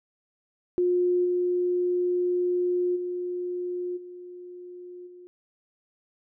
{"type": "tone with level steps", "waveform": "sine", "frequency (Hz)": 357.2, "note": "F4", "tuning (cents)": 39, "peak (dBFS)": [-20, -22, -28, -39, -44], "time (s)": [0.78, 5.27], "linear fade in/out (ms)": 0, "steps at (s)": [1.24, 2.95, 3.96, 5.06], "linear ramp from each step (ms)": 20, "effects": []}